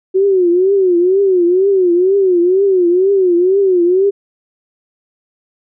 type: tone with vibrato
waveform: sine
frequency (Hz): 370.7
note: F#4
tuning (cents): +3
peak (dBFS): -8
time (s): 0.14-4.11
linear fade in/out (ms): 20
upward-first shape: triangle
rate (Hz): 2.1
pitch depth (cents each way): 150
effects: none